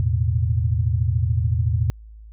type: chord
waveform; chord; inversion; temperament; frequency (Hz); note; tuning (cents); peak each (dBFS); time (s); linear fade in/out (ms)
sine; E suspended fourth; none; just; 82.41 / 109.88 / 123.61; E2 / A2 / B2; 0 / -2 / +2; -21 / -21 / -24; 0-1.9; 0
effects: added 54 Hz sine -39 dBFS peak until 2.32 s